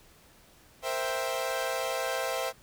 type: chord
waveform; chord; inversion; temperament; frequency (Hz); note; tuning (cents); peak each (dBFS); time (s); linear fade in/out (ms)
sawtooth; C dominant seventh; third; equal; 466.2 / 523.3 / 659.3 / 784; Bb4 / C5 / E5 / G5; 0 / 0 / 0 / 0; -35 / -29 / -30 / -33; 0.82-2.53; 50
effects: pink hiss -58 dBFS RMS until 2.62 s